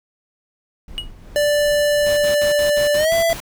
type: noise with tremolo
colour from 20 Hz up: brown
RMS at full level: -35 dBFS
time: 0.88-2.24 s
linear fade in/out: 2 ms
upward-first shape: triangle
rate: 2.7 Hz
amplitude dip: 50%
type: tone with exponential decay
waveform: triangle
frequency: 2902 Hz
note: F#7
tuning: 34 cents flat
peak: -17 dBFS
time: 0.98-1.1 s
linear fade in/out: 0 ms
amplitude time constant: 24 ms
type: tone with pitch glide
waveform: square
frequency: 587.3 to 666.9 Hz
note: D5 to E5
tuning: 0 to +20 cents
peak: -15 dBFS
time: 1.36-3.33 s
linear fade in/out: 0 ms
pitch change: +220 cents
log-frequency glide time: 2.96-3.13 s
type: noise bursts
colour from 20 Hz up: pink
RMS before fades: -31 dBFS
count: 8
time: 2.06-3.402 s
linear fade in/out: 2 ms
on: 110 ms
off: 66 ms
effects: none